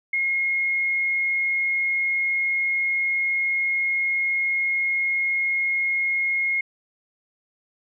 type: tone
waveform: sine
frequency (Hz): 2153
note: C7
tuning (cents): +49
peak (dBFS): -20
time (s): 0.13-6.61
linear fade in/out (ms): 5
effects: none